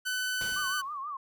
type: tone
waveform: sawtooth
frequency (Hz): 1505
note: F#6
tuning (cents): +29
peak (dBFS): -26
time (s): 0.05-0.82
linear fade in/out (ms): 20
type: noise with exponential decay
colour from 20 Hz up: pink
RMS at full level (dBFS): -40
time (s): 0.41-1.06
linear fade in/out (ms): 1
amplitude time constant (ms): 140
type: tone with vibrato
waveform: sine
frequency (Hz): 1140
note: C#6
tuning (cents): +48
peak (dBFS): -34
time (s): 0.56-1.17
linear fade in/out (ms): 5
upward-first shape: triangle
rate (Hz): 6.2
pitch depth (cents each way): 140
effects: none